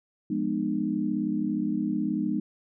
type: chord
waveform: sine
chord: F half-diminished seventh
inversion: none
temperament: equal with one note detuned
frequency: 174.61 / 207.7 / 246.9 / 304.5 Hz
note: F3 / Ab3 / Cb4 / Eb4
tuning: 0 / 0 / 0 / -37 cents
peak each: -35 / -29 / -31 / -29 dBFS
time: 0.3-2.4 s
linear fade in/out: 5 ms
effects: none